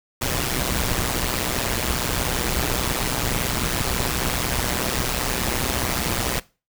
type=noise with amplitude modulation; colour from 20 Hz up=pink; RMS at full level=-20 dBFS; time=0.21-6.4 s; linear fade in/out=10 ms; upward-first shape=sine; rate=125 Hz; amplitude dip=85%; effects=noise-tail reverb RT60 0.3 s tail -20 dB re dry